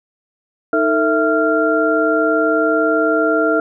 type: tone cluster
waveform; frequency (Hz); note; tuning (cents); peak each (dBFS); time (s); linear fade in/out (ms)
sine; 312.1 / 450.1 / 661 / 1386; D#4 / A4 / E5 / F6; +5 / +39 / +5 / -14; -18; 0.73-3.6; 2
effects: none